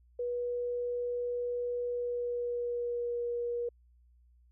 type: tone with pitch glide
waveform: sine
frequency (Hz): 485.9 to 477.6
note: B4 to A#4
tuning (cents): -28 to +42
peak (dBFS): -31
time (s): 0.19-3.69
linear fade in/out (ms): 5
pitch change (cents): -30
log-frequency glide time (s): 1.86-3.23
effects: added 60 Hz sine -60 dBFS peak until 4.51 s